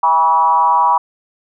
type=tone with frequency modulation; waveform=sine; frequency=973 Hz; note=B5; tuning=26 cents flat; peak=-9 dBFS; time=0.03-0.98 s; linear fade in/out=5 ms; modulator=161 Hz; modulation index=0.93; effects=none